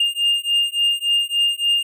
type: beating tone pair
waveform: triangle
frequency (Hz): 2814 / 2817.5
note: F7 / F7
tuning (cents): +12 / +15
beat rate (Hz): 3.5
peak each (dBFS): -18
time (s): 0-1.83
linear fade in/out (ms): 5
effects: none